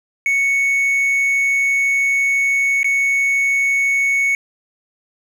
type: tone with dropouts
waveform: triangle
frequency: 2217 Hz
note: C#7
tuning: in tune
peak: -12 dBFS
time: 0.26-4.35 s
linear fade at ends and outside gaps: 1 ms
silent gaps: 2.831-2.844 s
effects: 9-bit